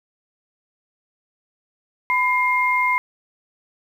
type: tone pair together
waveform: sine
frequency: 1001 / 2121 Hz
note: B5 / C7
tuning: +23 / +23 cents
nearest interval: octave + minor second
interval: 1300 cents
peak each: -19 dBFS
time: 2.1-2.98 s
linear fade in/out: 0 ms
effects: 8-bit